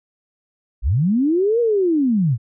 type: linear two-way sweep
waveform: sine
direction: up then down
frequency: 42.74 to 483 to 103.2 Hz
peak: -14 dBFS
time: 0.82-2.38 s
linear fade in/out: 50 ms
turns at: 1.6 s
effects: none